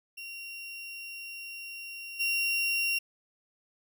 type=tone with level steps; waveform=35% pulse; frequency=2752 Hz; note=F7; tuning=26 cents flat; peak=-38 / -25 dBFS; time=0.17-2.99 s; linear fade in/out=10 ms; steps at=2.19 s; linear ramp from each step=20 ms; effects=none